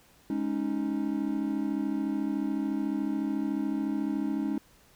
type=chord; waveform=triangle; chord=Ab suspended fourth; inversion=none; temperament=equal; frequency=207.7 / 277.2 / 311.1 Hz; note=Ab3 / Db4 / Eb4; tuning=0 / 0 / 0 cents; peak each=-31 / -29 / -30 dBFS; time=0.3-4.58 s; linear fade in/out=2 ms; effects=pink hiss -60 dBFS RMS until 4.95 s